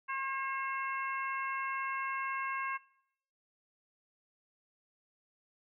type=harmonic tone; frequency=538 Hz; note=C5; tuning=48 cents sharp; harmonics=2 / 3 / 4 / 5; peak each=-36 / -40 / -42 / -44 dBFS; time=0.08-2.78 s; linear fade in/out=20 ms; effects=noise-tail reverb RT60 0.7 s tail -21 dB re dry